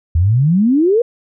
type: exponential sweep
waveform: sine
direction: up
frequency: 77.78 to 493.9 Hz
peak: -9 dBFS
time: 0.15-1.02 s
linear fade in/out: 5 ms
effects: none